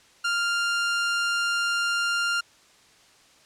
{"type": "tone", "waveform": "sawtooth", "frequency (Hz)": 1396.9, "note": "F6", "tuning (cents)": 0, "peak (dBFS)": -19, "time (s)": [0.24, 2.41], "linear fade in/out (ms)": 10, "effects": ["white hiss -56 dBFS RMS until 3.45 s", "low-pass 7000 Hz 12 dB/octave"]}